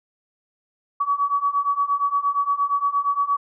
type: beating tone pair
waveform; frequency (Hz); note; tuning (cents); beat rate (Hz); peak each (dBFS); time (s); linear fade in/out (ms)
sine; 1131 / 1139.6; C#6 / C#6; +34 / +48; 8.6; -23 / -21; 1-3.37; 10
effects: none